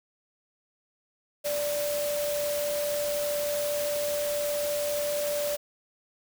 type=tone in noise; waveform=sine; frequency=585 Hz; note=D5; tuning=7 cents flat; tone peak=-27 dBFS; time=1.44-5.57 s; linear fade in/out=20 ms; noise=white; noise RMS=-35 dBFS; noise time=1.44-5.57 s; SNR=+5 dB; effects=none